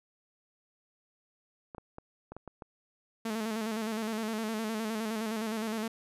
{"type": "clicks", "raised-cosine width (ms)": 1, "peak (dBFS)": -29, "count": 7, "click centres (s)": [1.748, 1.782, 1.984, 2.32, 2.366, 2.477, 2.622]}
{"type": "tone with vibrato", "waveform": "sawtooth", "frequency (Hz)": 220, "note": "A3", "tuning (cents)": 0, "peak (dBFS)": -28, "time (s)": [3.25, 5.88], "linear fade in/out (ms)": 5, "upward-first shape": "square", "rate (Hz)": 9.7, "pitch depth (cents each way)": 49}
{"effects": ["resampled to 32000 Hz"]}